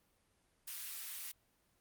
white high-pass noise, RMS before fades -45 dBFS, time 0.67-1.32 s, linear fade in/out 10 ms, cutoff 1700 Hz, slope 12 dB/octave, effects pink hiss -75 dBFS RMS until 1.8 s + Opus 32 kbps

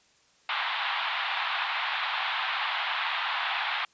pink band-pass noise, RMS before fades -30 dBFS, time 0.49-3.85 s, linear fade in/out 2 ms, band 780 to 3800 Hz, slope 48 dB/octave, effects white hiss -63 dBFS RMS until 3.93 s + resampled to 16000 Hz

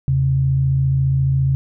sine tone pair together, 79.5 / 134.09 Hz, D#2 / C3, +38 / +43 cents, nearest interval major sixth, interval 905 cents, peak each -23 / -14 dBFS, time 0.08-1.55 s, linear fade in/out 0 ms, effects none

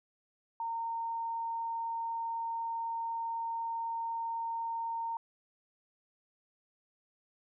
sine tone, 918 Hz, A#5, 27 cents flat, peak -33 dBFS, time 0.6-5.17 s, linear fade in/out 2 ms, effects none

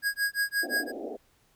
square tone with tremolo, 1645 Hz, G#6, 17 cents flat, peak -24 dBFS, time 0.02-0.92 s, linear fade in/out 50 ms, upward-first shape sine, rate 5.7 Hz, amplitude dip 100%
pink band-pass noise, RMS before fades -37 dBFS, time 0.62-1.17 s, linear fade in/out 20 ms, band 230 to 750 Hz, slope 96 dB/octave
effects pink hiss -66 dBFS RMS until 1.55 s

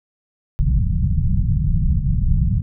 pink low-pass noise, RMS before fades -17 dBFS, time 0.59-2.62 s, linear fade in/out 0 ms, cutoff 180 Hz, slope 48 dB/octave, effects none

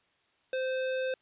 square tone, 519 Hz, C5, 14 cents flat, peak -30 dBFS, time 0.53-1.14 s, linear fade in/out 2 ms, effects white hiss -70 dBFS RMS until 1.21 s + resampled to 8000 Hz

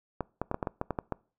clicks, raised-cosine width 1 ms, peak -16 dBFS, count 10, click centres 0.207 / 0.416 / 0.514 / 0.544 / 0.628 / 0.672 / 0.814 / 0.907 / 0.988 / 1.123 s, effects noise-tail reverb RT60 0.4 s tail -24 dB re dry

